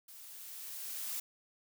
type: noise with level ramp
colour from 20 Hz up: blue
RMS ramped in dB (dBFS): -53 to -38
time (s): 0.08-1.2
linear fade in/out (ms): 5
effects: none